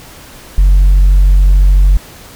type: tone with tanh clipping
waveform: sine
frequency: 46.76 Hz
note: F#1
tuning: 19 cents sharp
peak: -4 dBFS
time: 0.58-1.97 s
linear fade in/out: 0 ms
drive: 1 dB
effects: pink hiss -35 dBFS RMS until 2.35 s